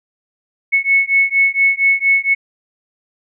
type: beating tone pair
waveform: sine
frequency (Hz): 2200 / 2204.3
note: C#7 / C#7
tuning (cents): -14 / -10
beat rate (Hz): 4.3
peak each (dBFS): -14 / -14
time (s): 0.72-2.35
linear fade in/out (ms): 20
effects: none